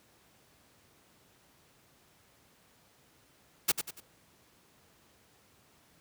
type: noise with echo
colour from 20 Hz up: white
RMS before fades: -25 dBFS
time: 3.68-3.72 s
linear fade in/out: 10 ms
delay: 95 ms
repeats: 3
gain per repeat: -8 dB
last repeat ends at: 4.005 s
effects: pink hiss -64 dBFS RMS until 6 s + high-pass 80 Hz 12 dB/octave